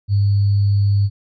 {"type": "tone with sample-and-hold", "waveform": "sine", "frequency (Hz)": 100.8, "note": "G2", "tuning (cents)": 49, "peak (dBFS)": -12, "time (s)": [0.08, 1.1], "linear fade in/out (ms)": 50, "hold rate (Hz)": 4410, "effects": ["resampled to 16000 Hz"]}